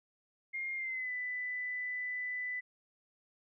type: tone with pitch glide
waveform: sine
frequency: 2124 to 1993.2 Hz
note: C7 to B6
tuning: +25 to +15 cents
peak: -35 dBFS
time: 0.53-2.61 s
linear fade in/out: 20 ms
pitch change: -110 cents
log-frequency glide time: 0.76-1.11 s
effects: none